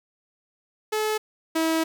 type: tone pair in turn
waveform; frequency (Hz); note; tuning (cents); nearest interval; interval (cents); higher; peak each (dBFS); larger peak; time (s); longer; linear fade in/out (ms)
sawtooth; 430.5 / 323.2; A4 / E4; -38 / -34; perfect fourth; 496; first; -19 / -17; second; 0.92-1.18 / 1.55-1.84; second; 10
effects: none